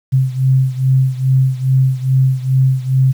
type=beating tone pair; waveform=sine; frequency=130.81 / 133.21 Hz; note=C3 / C3; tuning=0 / +31 cents; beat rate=2.4 Hz; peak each=-12 / -15 dBFS; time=0.12-3.13 s; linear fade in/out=20 ms; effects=7-bit

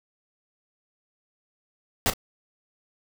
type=noise with echo; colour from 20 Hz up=pink; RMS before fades=-22 dBFS; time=2.06-2.1 s; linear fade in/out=0 ms; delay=36 ms; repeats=1; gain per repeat=-13 dB; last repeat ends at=2.136 s; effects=none

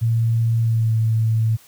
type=tone with pitch glide; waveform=sine; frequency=114.6 to 111.72 Hz; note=A#2 to A2; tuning=-29 to +27 cents; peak=-15 dBFS; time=0.01-1.57 s; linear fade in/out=20 ms; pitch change=-44 cents; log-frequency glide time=0.61-0.91 s; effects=white hiss -50 dBFS RMS until 1.67 s

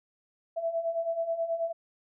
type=beating tone pair; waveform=sine; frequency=658 / 667.3 Hz; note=E5 / E5; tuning=-3 / +21 cents; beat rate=9.3 Hz; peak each=-34 / -29 dBFS; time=0.56-1.73 s; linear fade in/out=20 ms; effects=none

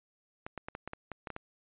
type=clicks; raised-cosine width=0.5 ms; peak=-24 dBFS; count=10; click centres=0.465 / 0.577 / 0.685 / 0.751 / 0.876 / 0.934 / 1.117 / 1.272 / 1.303 / 1.364 s; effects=resampled to 8000 Hz

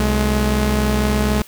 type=tone pair together; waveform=sawtooth; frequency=64.13 / 211.4 Hz; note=C2 / G#3; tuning=-34 / +31 cents; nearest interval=octave + major sixth; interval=2065 cents; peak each=-14 dBFS; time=0-1.42 s; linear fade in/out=0 ms; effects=white hiss -44 dBFS RMS until 1.47 s

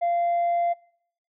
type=tone with tanh clipping; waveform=sine; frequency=691 Hz; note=F5; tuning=19 cents flat; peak=-21 dBFS; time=0.01-0.74 s; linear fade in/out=20 ms; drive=1 dB; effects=noise-tail reverb RT60 0.7 s tail -25 dB re dry

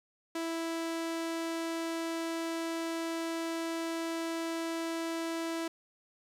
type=tone; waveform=sawtooth; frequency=329.9 Hz; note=E4; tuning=1 cent sharp; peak=-29 dBFS; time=0.35-5.68 s; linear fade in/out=5 ms; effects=low-pass 11000 Hz 12 dB/octave + 10-bit

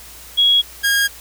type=tone pair in turn; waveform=sine / sawtooth; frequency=3322 / 1629.6 Hz; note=G#7 / G#6; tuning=0 / -33 cents; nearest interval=octave; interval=1233 cents; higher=first; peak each=-10 dBFS; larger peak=neither; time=0.37-0.62 / 0.83-1.08 s; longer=neither; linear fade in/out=20 ms; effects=added 60 Hz sine -45 dBFS peak until 1.2 s + white hiss -39 dBFS RMS until 1.2 s

